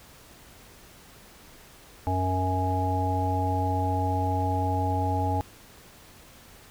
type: harmonic tone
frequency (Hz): 92.5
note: F#2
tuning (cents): 0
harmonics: 1 / 3 / 5 / 7 / 9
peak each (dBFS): -26 / -32 / -36 / -35 / -28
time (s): 2.07-5.41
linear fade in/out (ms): 0
effects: pink hiss -51 dBFS RMS until 6.7 s